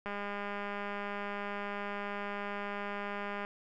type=click train; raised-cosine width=0.5 ms; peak=-24 dBFS; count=689; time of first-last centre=0.06-3.449 s; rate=203 Hz; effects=none